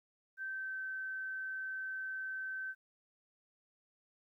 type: tone with pitch glide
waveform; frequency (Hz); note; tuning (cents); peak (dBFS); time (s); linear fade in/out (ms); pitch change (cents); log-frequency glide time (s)
sine; 1552 to 1540.4; G6 to G6; -18 to -31; -38; 0.37-2.75; 50; -13; 0.48-0.8
effects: 13-bit